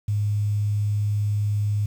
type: tone with quantisation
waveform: sine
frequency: 103.83 Hz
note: G#2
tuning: in tune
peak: -20 dBFS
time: 0.08-1.86 s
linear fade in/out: 5 ms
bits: 8
effects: none